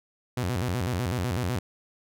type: tone with vibrato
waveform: sawtooth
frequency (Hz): 105.4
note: G#2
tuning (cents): +26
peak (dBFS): -22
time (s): 0.37-1.59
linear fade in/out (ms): 5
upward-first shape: square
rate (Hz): 8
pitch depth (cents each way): 290
effects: none